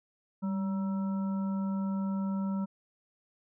harmonic tone with a mistuned harmonic, 189.7 Hz, F#3, 43 cents sharp, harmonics 1 / 3 / 5 / 7, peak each -29 / -46 / -45 / -48 dBFS, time 0.42-2.66 s, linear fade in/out 20 ms, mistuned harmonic 1, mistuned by +55 cents, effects none

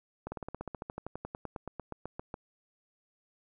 slowing click train, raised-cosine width 1 ms, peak -24 dBFS, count 24, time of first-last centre 0.27-2.342 s, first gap 50 ms, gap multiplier 1.05, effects none

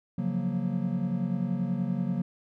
triangle chord, Gb major seventh, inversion second, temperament equal, 138.59 / 174.61 / 185 / 233.1 Hz, Db3 / F3 / Gb3 / Bb3, 0 / 0 / 0 / 0 cents, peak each -32 / -31 / -28 / -31 dBFS, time 0.18-2.22 s, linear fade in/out 5 ms, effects none

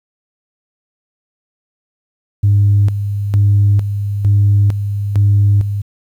sine tone with tremolo, 101.5 Hz, G#2, 39 cents flat, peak -6 dBFS, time 2.43-5.82 s, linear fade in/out 10 ms, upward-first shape square, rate 1.1 Hz, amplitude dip 65%, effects tanh soft clip ceiling -4 dBFS + 8-bit

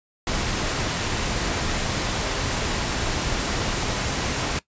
pink noise, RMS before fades -25 dBFS, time 0.27-4.59 s, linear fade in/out 2 ms, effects noise-tail reverb RT60 0.1 s tail -18 dB re dry + resampled to 16000 Hz

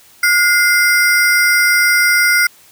square ring-modulated tone, 1760 Hz, A6, in tune, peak -7 dBFS, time 0.23-2.47 s, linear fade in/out 5 ms, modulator 323 Hz, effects white hiss -46 dBFS RMS until 2.71 s

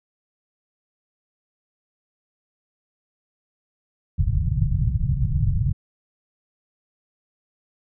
white low-pass noise, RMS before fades -21 dBFS, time 4.18-5.73 s, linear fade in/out 10 ms, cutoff 150 Hz, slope 48 dB/octave, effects none

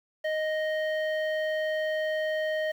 square tone with low-pass filter, 622.3 Hz, D#5, in tune, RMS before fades -29 dBFS, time 0.24-2.72 s, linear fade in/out 10 ms, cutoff 2400 Hz, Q 1.5, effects 9-bit

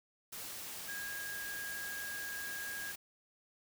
sine tone in noise, 1635 Hz, G#6, 28 cents flat, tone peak -41 dBFS, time 0.88-2.92 s, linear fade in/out 10 ms, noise white, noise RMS -45 dBFS, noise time 0.32-2.96 s, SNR +1 dB, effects none

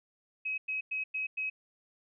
sine tone bursts, 2549 Hz, D#7, 41 cents sharp, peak -31 dBFS, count 5, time 0.45-1.5 s, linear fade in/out 10 ms, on 130 ms, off 100 ms, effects none

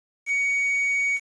triangle tone with quantisation, 2244 Hz, C#7, 21 cents sharp, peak -19 dBFS, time 0.26-1.2 s, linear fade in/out 50 ms, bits 7, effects resampled to 22050 Hz

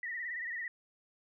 sine tone with vibrato, 1905 Hz, A#6, 37 cents sharp, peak -36 dBFS, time 0.03-0.68 s, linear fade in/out 2 ms, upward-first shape sine, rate 18 Hz, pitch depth 83 cents each way, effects none

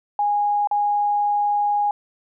sine tone with dropouts, 824 Hz, G#5, 14 cents flat, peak -17 dBFS, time 0.19-1.91 s, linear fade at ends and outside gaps 2 ms, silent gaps 0.673-0.712 s, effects none

